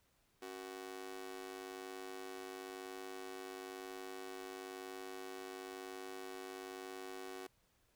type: tone with amplitude modulation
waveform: sawtooth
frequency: 373.6 Hz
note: F#4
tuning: 17 cents sharp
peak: -38 dBFS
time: 0.42-7.47 s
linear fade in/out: 5 ms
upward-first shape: sine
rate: 101 Hz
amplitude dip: 95%
effects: pink hiss -75 dBFS RMS until 7.95 s